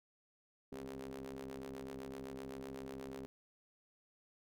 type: ring-modulated tone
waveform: sawtooth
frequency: 67.4 Hz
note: C#2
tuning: 48 cents flat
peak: -38 dBFS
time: 0.72-3.26 s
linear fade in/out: 0 ms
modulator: 333 Hz
effects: none